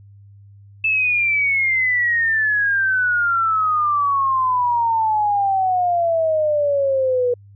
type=exponential sweep; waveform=sine; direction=down; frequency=2637 to 484 Hz; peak=-15 dBFS; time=0.84-7.34 s; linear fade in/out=5 ms; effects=added 100 Hz sine -42 dBFS peak until 7.55 s